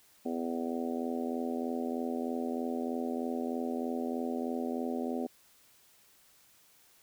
harmonic tone, 83.2 Hz, E2, 17 cents sharp, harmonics 3 / 4 / 5 / 6 / 7 / 8 / 9, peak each -34 / -41 / -39 / -44 / -42 / -48 / -43 dBFS, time 0.25-5.27 s, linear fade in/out 10 ms, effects white hiss -63 dBFS RMS until 7.02 s

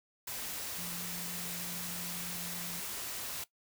sine tone in noise, 174.61 Hz, F3, in tune, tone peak -45 dBFS, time 0.78-2.8 s, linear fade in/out 5 ms, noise white, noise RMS -40 dBFS, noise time 0.27-3.44 s, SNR -8 dB, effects noise-tail reverb RT60 0.1 s tail -17 dB re dry

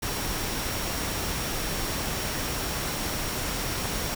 sine tone in noise, 5588 Hz, F8, in tune, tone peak -40 dBFS, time 0.02-4.15 s, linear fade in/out 10 ms, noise pink, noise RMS -30 dBFS, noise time 0.02-4.15 s, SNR -13 dB, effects none

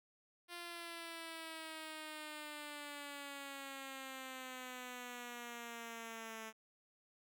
5% pulse exponential sweep, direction down, 349.2 to 220 Hz, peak -35 dBFS, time 0.48-6.53 s, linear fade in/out 50 ms, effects none

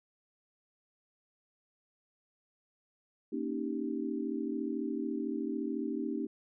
sine chord, Eb dominant seventh, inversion second, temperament equal, 233.1 / 277.2 / 311.1 / 392 Hz, Bb3 / Db4 / Eb4 / G4, 0 / 0 / 0 / 0 cents, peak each -38 / -37 / -37 / -40 dBFS, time 3.32-6.27 s, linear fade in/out 10 ms, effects none

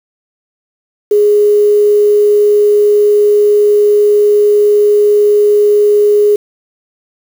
sine tone with quantisation, 415.3 Hz, G#4, in tune, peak -5 dBFS, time 1.11-6.36 s, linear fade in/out 5 ms, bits 5, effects none

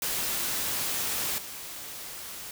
white noise with level steps, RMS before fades -30 / -40 dBFS, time 0.02-2.51 s, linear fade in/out 2 ms, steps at 1.38 s, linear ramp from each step 2 ms, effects none

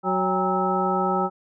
harmonic tone with a mistuned harmonic, 186 Hz, F#3, 9 cents sharp, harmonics 1 / 2 / 3 / 4 / 5 / 7, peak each -27 / -27 / -30 / -25 / -30 / -26 dBFS, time 0.03-1.3 s, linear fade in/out 50 ms, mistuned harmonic 4, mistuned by +120 cents, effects none

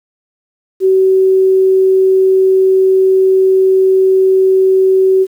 sine tone, 379.5 Hz, F#4, 44 cents sharp, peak -6 dBFS, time 0.8-5.27 s, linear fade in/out 50 ms, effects 7-bit

